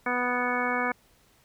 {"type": "harmonic tone", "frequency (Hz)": 246.9, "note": "B3", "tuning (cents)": 0, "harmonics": [1, 2, 3, 4, 5, 6, 7, 9], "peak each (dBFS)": [-33, -33, -33, -33, -33, -33, -33, -33], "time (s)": [0.06, 0.92], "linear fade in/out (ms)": 5, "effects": ["pink hiss -62 dBFS RMS until 1.44 s"]}